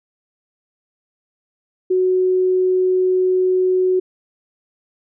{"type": "tone", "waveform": "sine", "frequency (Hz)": 369.8, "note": "F#4", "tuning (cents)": -1, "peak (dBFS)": -13, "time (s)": [1.9, 4], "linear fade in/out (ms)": 10, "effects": []}